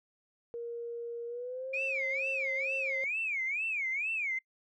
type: tone with pitch glide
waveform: sine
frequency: 470.1 to 536.9 Hz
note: A#4 to C5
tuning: +15 to +45 cents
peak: -36 dBFS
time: 0.54-3.04 s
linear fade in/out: 0 ms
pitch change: +230 cents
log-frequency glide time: 1.27-1.75 s
type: tone with vibrato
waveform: sine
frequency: 2349 Hz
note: D7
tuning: in tune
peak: -30 dBFS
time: 1.73-4.39 s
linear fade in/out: 10 ms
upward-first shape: sine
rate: 2.2 Hz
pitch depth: 230 cents each way
effects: noise-tail reverb RT60 0.1 s tail -26 dB re dry + tanh soft clip ceiling -24 dBFS